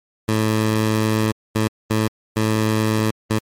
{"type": "tone bursts at uneven times", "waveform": "15% pulse", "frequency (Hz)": 109.1, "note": "A2", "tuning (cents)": -14, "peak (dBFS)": -10, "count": 5, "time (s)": [[0.28, 1.32], [1.55, 1.68], [1.9, 2.08], [2.36, 3.11], [3.3, 3.39]], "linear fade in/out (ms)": 10, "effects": ["MP3 64 kbps"]}